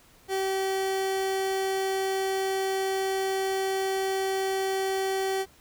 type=tone; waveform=30% pulse; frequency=384.5 Hz; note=G4; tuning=33 cents flat; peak=-23 dBFS; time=0.28-5.46 s; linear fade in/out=50 ms; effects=pink hiss -57 dBFS RMS until 5.6 s